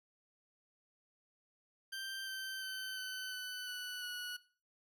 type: tone with pitch steps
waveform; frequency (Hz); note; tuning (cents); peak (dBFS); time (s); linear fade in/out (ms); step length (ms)
20% pulse; 1568 / 1550.9 / 1534 / 1517.2 / 1500.7 / 1484.3 / 1468.1; G6 / G6 / G6 / F#6 / F#6 / F#6 / F#6; 0 / -19 / -38 / +43 / +24 / +5 / -14; -36; 1.92-4.37; 10; 350
effects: noise-tail reverb RT60 0.4 s tail -17 dB re dry